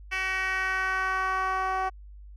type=tone with band-pass filter sweep; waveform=10% pulse; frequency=377.8 Hz; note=F#4; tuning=36 cents sharp; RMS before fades=-28 dBFS; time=0.11-1.9 s; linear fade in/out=20 ms; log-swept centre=2400 to 830 Hz; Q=2.1; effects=added 50 Hz sine -43 dBFS peak until 2.36 s